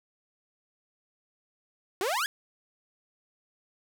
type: exponential sweep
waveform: sawtooth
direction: up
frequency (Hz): 349.2 to 1734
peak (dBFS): -23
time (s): 2.01-2.26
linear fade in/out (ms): 0
effects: none